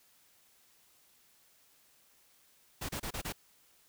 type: noise bursts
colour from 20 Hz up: pink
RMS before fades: -38 dBFS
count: 5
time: 2.81-3.326 s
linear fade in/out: 10 ms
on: 80 ms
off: 29 ms
effects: white hiss -66 dBFS RMS until 3.88 s